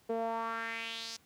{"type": "tone with band-pass filter sweep", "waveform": "sawtooth", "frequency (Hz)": 227.4, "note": "A#3", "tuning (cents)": -43, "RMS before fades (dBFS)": -37, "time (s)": [0.09, 1.17], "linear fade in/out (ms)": 10, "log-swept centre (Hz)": [490, 5600], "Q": 3.2, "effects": ["pink hiss -66 dBFS RMS until 1.25 s", "high-pass 80 Hz 12 dB/octave"]}